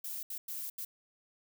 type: noise bursts at uneven times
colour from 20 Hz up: violet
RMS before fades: -40 dBFS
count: 4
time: 0.04-0.23 / 0.3-0.38 / 0.48-0.7 / 0.78-0.85 s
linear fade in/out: 5 ms
effects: none